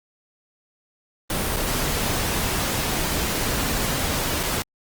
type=noise with dropouts; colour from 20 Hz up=pink; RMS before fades=-24 dBFS; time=1.3-4.62 s; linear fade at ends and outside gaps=0 ms; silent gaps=1.561-1.567 / 4.431-4.435 s; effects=Opus 24 kbps